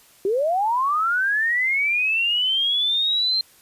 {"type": "linear sweep", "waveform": "sine", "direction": "up", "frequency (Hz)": [370, 4173], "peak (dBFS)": -18, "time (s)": [0.25, 3.41], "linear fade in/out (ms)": 2, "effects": ["white hiss -53 dBFS RMS until 3.61 s", "resampled to 32000 Hz"]}